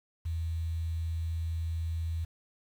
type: tone with quantisation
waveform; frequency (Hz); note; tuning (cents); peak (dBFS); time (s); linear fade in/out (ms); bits
sine; 82.1; E2; -6; -30; 0.25-2.25; 10; 9
effects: none